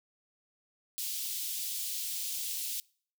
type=high-pass noise; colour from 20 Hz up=white; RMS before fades=-36 dBFS; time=0.98-2.8 s; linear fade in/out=0 ms; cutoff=3000 Hz; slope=24 dB/octave; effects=noise-tail reverb RT60 0.5 s tail -25 dB re dry